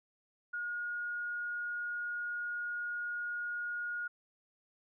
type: tone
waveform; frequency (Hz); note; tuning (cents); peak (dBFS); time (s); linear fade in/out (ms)
sine; 1436; F6; +48; -35; 0.53-4.08; 10
effects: none